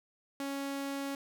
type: tone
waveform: sawtooth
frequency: 277.2 Hz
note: C#4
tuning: in tune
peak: -31 dBFS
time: 0.4-1.15 s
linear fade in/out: 2 ms
effects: none